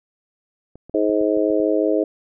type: clicks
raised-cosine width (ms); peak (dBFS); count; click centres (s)
2; -27; 8; 0.756 / 0.896 / 0.945 / 1.096 / 1.212 / 1.372 / 1.503 / 1.601
type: harmonic tone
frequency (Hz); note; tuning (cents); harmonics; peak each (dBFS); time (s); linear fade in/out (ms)
105.6; G#2; +29; 3 / 4 / 5 / 6; -20 / -21 / -22 / -23; 0.94-2.04; 5
effects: none